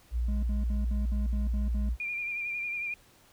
sine tone, 59.1 Hz, A#1, 24 cents sharp, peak -26 dBFS, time 0.11-1.97 s, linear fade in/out 50 ms
triangle tone bursts, 207.7 Hz, G#3, in tune, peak -33 dBFS, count 8, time 0.28-1.893 s, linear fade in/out 5 ms, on 150 ms, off 59 ms
sine tone with vibrato, 2400 Hz, D7, 37 cents sharp, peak -31 dBFS, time 2-2.94 s, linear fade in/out 2 ms, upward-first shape sine, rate 11 Hz, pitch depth 35 cents each way
effects pink hiss -60 dBFS RMS until 3.32 s

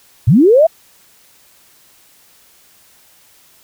sine linear sweep, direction up, 92.5 to 679 Hz, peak -5 dBFS, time 0.27-0.67 s, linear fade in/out 10 ms, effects white hiss -49 dBFS RMS until 3.63 s

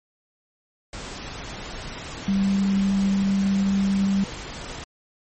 sine tone in noise, 196 Hz, G3, in tune, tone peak -18 dBFS, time 2.28-4.24 s, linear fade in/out 2 ms, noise pink, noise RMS -35 dBFS, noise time 0.93-4.84 s, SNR +14 dB, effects MP3 32 kbps

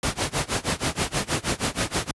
pink noise with tremolo, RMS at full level -22 dBFS, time 0.03-2.11 s, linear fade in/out 2 ms, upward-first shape sine, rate 6.3 Hz, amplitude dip 95%, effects high-pass 60 Hz 12 dB/octave + resampled to 24000 Hz

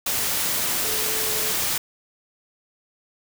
sine tone in noise, 434.5 Hz, A4, 22 cents flat, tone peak -34 dBFS, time 0.84-1.52 s, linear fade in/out 5 ms, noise white, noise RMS -24 dBFS, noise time 0.06-1.78 s, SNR -13 dB, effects none

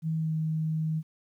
sine tone with pitch glide, 160 to 157.89 Hz, D#3 to D#3, +49 to +26 cents, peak -26 dBFS, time 0.02-1.03 s, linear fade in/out 50 ms, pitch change -23 cents, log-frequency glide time 0.17-0.33 s, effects 11-bit

